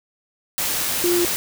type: tone in noise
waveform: sine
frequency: 349.6 Hz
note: F4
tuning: 2 cents sharp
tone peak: -17 dBFS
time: 1.04-1.25 s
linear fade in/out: 0 ms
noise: white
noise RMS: -23 dBFS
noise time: 0.58-1.36 s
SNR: +3 dB
effects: none